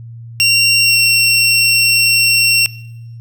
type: tone with pitch glide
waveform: 25% pulse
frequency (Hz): 2753 to 2729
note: F7 to F7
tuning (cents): -25 to -41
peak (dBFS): -5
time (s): 0.4-2.66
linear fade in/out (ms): 0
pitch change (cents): -16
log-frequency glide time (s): 0.82-0.96
effects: noise-tail reverb RT60 0.9 s tail -21 dB re dry + added 116 Hz sine -29 dBFS peak until 3.2 s